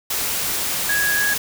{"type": "tone in noise", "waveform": "sine", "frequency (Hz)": 1661.2, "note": "G#6", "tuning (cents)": 0, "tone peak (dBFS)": -18, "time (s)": [0.89, 1.34], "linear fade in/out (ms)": 5, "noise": "white", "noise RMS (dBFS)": -23, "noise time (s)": [0.1, 1.38], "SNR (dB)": 2, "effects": []}